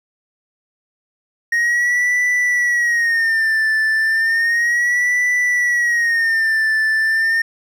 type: tone with vibrato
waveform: triangle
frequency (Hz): 1864.7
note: A#6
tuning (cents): 0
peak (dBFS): -12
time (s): 1.52-7.42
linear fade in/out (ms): 5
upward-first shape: sine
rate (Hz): 0.33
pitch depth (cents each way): 100
effects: none